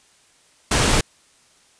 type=noise; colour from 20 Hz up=pink; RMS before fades=-17 dBFS; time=0.71-1.01 s; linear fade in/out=5 ms; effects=white hiss -56 dBFS RMS until 1.79 s + resampled to 22050 Hz